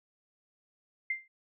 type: tone with exponential decay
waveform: sine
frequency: 2093 Hz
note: C7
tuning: in tune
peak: -26 dBFS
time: 1.1-1.28 s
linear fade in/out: 5 ms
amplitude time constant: 37 ms
effects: none